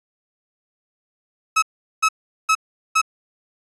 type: tone bursts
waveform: 30% pulse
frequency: 1290 Hz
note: E6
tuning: 38 cents flat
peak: -11 dBFS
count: 4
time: 1.56-3.016 s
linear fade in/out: 10 ms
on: 64 ms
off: 400 ms
effects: resampled to 22050 Hz